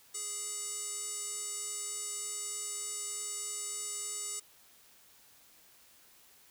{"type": "tone with band-pass filter", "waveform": "square", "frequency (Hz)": 415.3, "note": "G#4", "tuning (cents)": 0, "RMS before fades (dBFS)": -39, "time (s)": [0.14, 4.4], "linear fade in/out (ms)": 10, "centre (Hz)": 8000, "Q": 5.7, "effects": ["white hiss -61 dBFS RMS until 6.5 s"]}